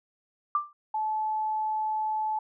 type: tone with exponential decay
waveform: sine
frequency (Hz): 1181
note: D6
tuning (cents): +9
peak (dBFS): -19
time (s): 0.55-0.73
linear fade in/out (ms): 2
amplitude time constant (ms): 39
type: tone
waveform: sine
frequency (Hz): 865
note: A5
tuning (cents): -30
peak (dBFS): -26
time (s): 0.94-2.39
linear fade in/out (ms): 5
effects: none